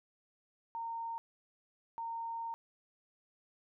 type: tone bursts at uneven times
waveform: sine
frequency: 919 Hz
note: A#5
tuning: 25 cents flat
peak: -37 dBFS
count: 2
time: 0.75-1.18 / 1.98-2.54 s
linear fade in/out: 0 ms
effects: none